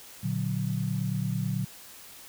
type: chord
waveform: sine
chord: Bb augmented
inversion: none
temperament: equal with one note detuned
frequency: 117.69 / 146.83 / 185 Hz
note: Bb2 / D3 / F#3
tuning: +17 / 0 / 0 cents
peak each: -31 dBFS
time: 0.23-1.65 s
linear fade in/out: 10 ms
effects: white hiss -48 dBFS RMS until 2.28 s